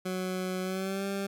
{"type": "tone with pitch glide", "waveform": "20% pulse", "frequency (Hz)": [185, 197.14], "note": ["F#3", "G3"], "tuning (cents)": [0, 10], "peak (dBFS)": -26, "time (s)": [0.05, 1.27], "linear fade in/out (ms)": 10, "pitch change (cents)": 110, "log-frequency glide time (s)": [0.62, 1.05], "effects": []}